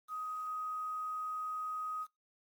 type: tone with quantisation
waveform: sine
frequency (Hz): 1255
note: D#6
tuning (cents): +15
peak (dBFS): -36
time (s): 0.08-2.07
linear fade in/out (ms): 50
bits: 10
effects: noise-tail reverb RT60 0.2 s tail -24 dB re dry + Opus 32 kbps